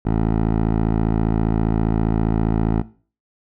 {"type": "tone with low-pass filter", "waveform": "10% pulse", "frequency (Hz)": 55, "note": "A1", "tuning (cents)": 0, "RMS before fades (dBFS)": -19, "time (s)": [0.05, 2.82], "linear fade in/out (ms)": 10, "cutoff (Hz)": 1000, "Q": 0.58, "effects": ["noise-tail reverb RT60 0.4 s tail -18 dB re dry"]}